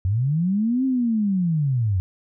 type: linear two-way sweep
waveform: sine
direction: up then down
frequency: 87.8 to 267.8 to 87.8 Hz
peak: -18 dBFS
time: 0.05-2 s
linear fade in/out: 0 ms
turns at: 0.85 s
effects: none